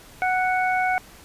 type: harmonic tone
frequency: 740 Hz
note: F#5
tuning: in tune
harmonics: 1 / 2 / 3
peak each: -21 / -26 / -27 dBFS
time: 0.22-0.98 s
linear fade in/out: 0 ms
effects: pink hiss -47 dBFS RMS until 1.24 s + resampled to 32000 Hz